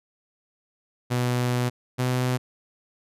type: tone pair in turn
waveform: sawtooth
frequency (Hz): 123.47 / 126.28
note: B2 / B2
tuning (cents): 0 / +39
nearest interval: unison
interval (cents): 39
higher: second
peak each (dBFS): -18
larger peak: neither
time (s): 1.1-1.7 / 1.98-2.38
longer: first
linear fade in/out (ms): 20
effects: resampled to 32000 Hz